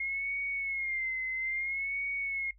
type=tone with vibrato; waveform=sine; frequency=2142 Hz; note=C7; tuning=40 cents sharp; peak=-31 dBFS; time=0-2.51 s; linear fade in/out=5 ms; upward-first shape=sine; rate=0.6 Hz; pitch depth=74 cents each way; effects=noise-tail reverb RT60 0.1 s tail -18 dB re dry + added 49 Hz sine -56 dBFS peak until 2.58 s